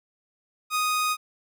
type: tone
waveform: sawtooth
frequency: 1244.5 Hz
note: D#6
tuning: in tune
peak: -19 dBFS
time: 0.7-1.17 s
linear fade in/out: 50 ms
effects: none